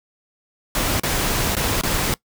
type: noise with dropouts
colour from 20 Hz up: pink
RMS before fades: -21 dBFS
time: 0.75-2.14 s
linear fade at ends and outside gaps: 1 ms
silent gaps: 0.998-1.034 / 1.552-1.567 / 1.812-1.835 s
effects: noise-tail reverb RT60 0.1 s tail -21 dB re dry